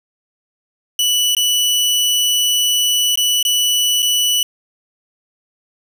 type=tone with dropouts; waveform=sawtooth; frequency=2960 Hz; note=F#7; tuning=in tune; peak=-10 dBFS; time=0.99-4.43 s; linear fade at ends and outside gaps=2 ms; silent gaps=1.35-1.367 / 3.157-3.174 / 3.428-3.45 / 4.022-4.027 s; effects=none